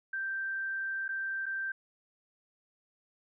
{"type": "tone with dropouts", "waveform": "sine", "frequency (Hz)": 1568, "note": "G6", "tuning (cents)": 0, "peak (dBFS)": -32, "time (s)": [0.13, 1.72], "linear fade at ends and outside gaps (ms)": 5, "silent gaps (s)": [[1.081, 1.089], [1.458, 1.463]], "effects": []}